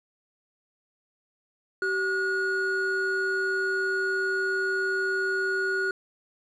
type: tone pair together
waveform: triangle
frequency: 383.6 / 1446.7 Hz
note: G4 / F#6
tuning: -37 / -39 cents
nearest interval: octave + major seventh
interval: 2298 cents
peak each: -27 / -24 dBFS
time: 1.82-5.91 s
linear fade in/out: 2 ms
effects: resampled to 22050 Hz